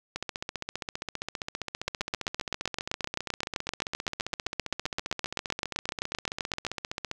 two click trains, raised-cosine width 0.2 ms, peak -15 / -11 dBFS, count 106 / 38, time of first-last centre 0.16-7.114 / 1.88-6.667 s, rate 15.1 / 7.73 Hz, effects none

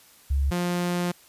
sine / sawtooth tone pair in turn, 69.3 / 176.3 Hz, C#2 / F3, 0 / +17 cents, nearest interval octave + major third, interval 1617 cents, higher second, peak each -20 dBFS, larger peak neither, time 0.3-0.51 / 0.51-1.12 s, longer second, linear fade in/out 10 ms, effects white hiss -54 dBFS RMS until 1.28 s + resampled to 32000 Hz

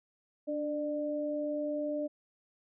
sine tone pair together, 293.7 / 597.5 Hz, D4 / D5, 0 / +30 cents, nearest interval octave, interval 1230 cents, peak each -35 / -33 dBFS, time 0.47-2.08 s, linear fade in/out 20 ms, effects none

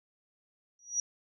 sine tone with exponential growth, 5790 Hz, F#8, 38 cents flat, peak -24 dBFS, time 0.79-1 s, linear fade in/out 2 ms, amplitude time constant 44 ms, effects none

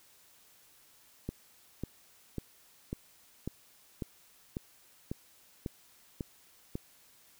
click train, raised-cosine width 3 ms, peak -22 dBFS, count 11, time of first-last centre 1.29-6.754 s, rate 1.83 Hz, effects white hiss -62 dBFS RMS until 7.39 s

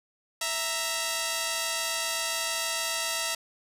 5% pulse tone pair together, 659 / 932 Hz, E5 / A#5, -1 / -1 cents, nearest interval tritone, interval 600 cents, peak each -19 dBFS, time 0.41-3.35 s, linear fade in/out 5 ms, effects resampled to 32000 Hz + 8-bit

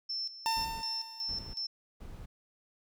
sine tone with tremolo, 5340 Hz, E8, 22 cents sharp, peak -33 dBFS, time 0.09-1.67 s, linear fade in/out 10 ms, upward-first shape square, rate 2.7 Hz, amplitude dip 75%
45% pulse tone with exponential decay, 902 Hz, A5, 43 cents sharp, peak -28 dBFS, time 0.46-1.66 s, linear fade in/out 0 ms, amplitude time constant 260 ms
brown noise bursts, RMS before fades -45 dBFS, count 3, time 0.56-2.26 s, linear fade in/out 10 ms, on 260 ms, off 460 ms
effects none

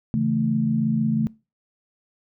sine chord, A major, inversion first, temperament equal with one note detuned, 138.59 / 164.81 / 220.9 Hz, C#3 / E3 / A3, 0 / 0 / +7 cents, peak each -25 / -27 / -21 dBFS, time 0.14-1.27 s, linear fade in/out 0 ms, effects noise-tail reverb RT60 0.3 s tail -23 dB re dry

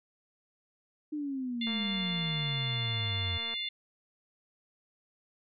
sine exponential sweep, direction down, 306.5 to 87.31 Hz, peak -32 dBFS, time 1.12-3.38 s, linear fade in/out 10 ms
harmonic tone, 701 Hz, F5, 6 cents sharp, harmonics 3 / 4 / 5 / 6, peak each -40 / -42 / -34 / -47 dBFS, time 1.61-3.69 s, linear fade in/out 5 ms
click train, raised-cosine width 0.5 ms, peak -31 dBFS, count 431, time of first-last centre 1.67-3.54 s, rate 230 Hz
effects none

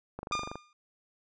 click train, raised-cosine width 1 ms, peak -24 dBFS, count 10, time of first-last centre 0.19-0.556 s, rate 24.6 Hz
sawtooth tone with exponential decay, 1209 Hz, D6, 50 cents sharp, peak -23 dBFS, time 0.32-0.73 s, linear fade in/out 2 ms, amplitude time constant 88 ms
effects resampled to 16000 Hz

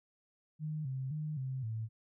sine tone with pitch steps, 153.9 / 132.1 / 152.9 / 131.4 / 111.4 Hz, D#3 / C3 / D#3 / C3 / A2, -19 / +17 / -30 / +8 / +22 cents, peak -35 dBFS, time 0.59-1.89 s, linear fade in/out 50 ms, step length 260 ms, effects none

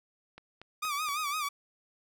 click train, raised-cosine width 0.3 ms, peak -31 dBFS, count 4, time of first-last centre 0.38-1.088 s, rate 4.24 Hz
sawtooth tone with vibrato, 1195 Hz, D6, 30 cents sharp, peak -27 dBFS, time 0.82-1.49 s, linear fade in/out 10 ms, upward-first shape sine, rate 5.9 Hz, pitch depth 99 cents each way
effects none

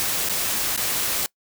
white noise with dropouts, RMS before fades -24 dBFS, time 0-1.26 s, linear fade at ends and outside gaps 0 ms, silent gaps 0.288-0.296 / 0.763-0.776 s, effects noise-tail reverb RT60 0.1 s tail -23 dB re dry

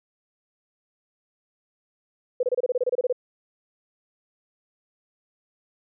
sine tone bursts, 499.5 Hz, B4, 20 cents sharp, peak -19 dBFS, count 13, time 2.4-3.127 s, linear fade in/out 5 ms, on 31 ms, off 27 ms, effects none

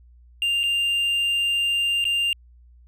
triangle tone with dropouts, 2794 Hz, F7, in tune, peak -18 dBFS, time 0.42-2.33 s, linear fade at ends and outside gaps 1 ms, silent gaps 0.633-0.637 / 2.042-2.052 s, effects added 60 Hz sine -48 dBFS peak until 2.87 s

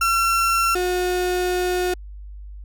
35% pulse tone pair in turn, 1356 / 361.6 Hz, E6 / F#4, +49 / -40 cents, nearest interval octave + major seventh, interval 2289 cents, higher first, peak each -15 / -18 dBFS, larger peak first, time 0.01-0.75 / 0.75-1.94 s, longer second, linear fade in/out 5 ms, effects added 50 Hz sine -34 dBFS peak until 2.64 s

